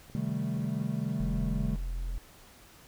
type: clicks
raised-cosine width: 2 ms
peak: -37 dBFS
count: 7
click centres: 0.099 / 0.17 / 0.292 / 0.568 / 0.603 / 0.646 / 0.819 s
type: chord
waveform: triangle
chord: A half-diminished seventh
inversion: first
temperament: equal with one note detuned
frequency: 132.87 / 155.56 / 196 / 220 Hz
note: C3 / Eb3 / G3 / A3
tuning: +27 / 0 / 0 / 0 cents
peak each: -33 dBFS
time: 0.15-1.76 s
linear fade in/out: 0 ms
type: tone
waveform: triangle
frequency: 42.79 Hz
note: F1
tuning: 35 cents flat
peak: -29 dBFS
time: 1.2-2.18 s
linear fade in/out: 0 ms
effects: pink hiss -55 dBFS RMS until 2.87 s